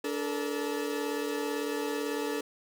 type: tone cluster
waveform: 40% pulse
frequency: 290.4 / 434.3 / 472.3 Hz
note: D4 / A4 / A#4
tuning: -19 / -23 / +23 cents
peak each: -34 / -33 / -36 dBFS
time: 0.04-2.41 s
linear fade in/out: 5 ms
effects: none